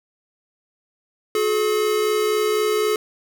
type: tone pair together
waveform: square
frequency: 363.1 / 427 Hz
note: F#4 / G#4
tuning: -33 / +48 cents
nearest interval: minor third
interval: 281 cents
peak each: -27 / -19 dBFS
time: 1.35-2.96 s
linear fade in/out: 2 ms
effects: none